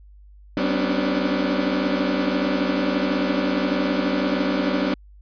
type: tone cluster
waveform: 30% pulse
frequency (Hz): 191.4 / 249.8 / 271.4 / 286 / 297.7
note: G3 / B3 / C#4 / D4 / D4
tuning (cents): -41 / +20 / -36 / -46 / +24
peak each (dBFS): -24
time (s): 0.57-4.94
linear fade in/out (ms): 2
effects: added 50 Hz sine -44 dBFS peak until 5.21 s + resampled to 11025 Hz